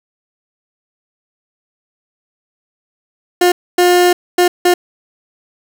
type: tone bursts at uneven times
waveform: 30% pulse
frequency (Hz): 356.1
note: F4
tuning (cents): +34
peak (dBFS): -5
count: 4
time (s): 3.41-3.52 / 3.78-4.13 / 4.38-4.48 / 4.65-4.74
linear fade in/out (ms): 5
effects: none